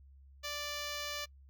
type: tone with notch filter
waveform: 5% pulse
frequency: 587.3 Hz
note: D5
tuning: in tune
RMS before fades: -40 dBFS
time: 0.43-1.26 s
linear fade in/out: 20 ms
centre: 8200 Hz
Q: 1.9
effects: noise-tail reverb RT60 0.1 s tail -24 dB re dry + added 68 Hz sine -55 dBFS peak until 1.49 s